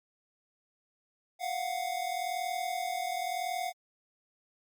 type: tone pair together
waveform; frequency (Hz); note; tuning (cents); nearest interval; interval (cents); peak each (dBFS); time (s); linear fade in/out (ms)
square; 696 / 736.9; F5 / F#5; -6 / -7; minor second; 99; -36 / -35; 1.39-3.73; 50
effects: Opus 48 kbps